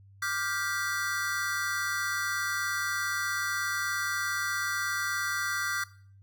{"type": "chord", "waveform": "square", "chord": "G dominant seventh", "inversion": "second", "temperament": "just", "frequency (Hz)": [1176, 1411.2, 1568, 1960], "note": ["D6", "F6", "G6", "B6"], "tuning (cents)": [2, 18, 0, -14], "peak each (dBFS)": [-37, -35, -34, -36], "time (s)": [0.22, 5.84], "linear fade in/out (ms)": 5, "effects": ["noise-tail reverb RT60 0.5 s tail -19 dB re dry", "added 98 Hz sine -52 dBFS peak until 6.22 s"]}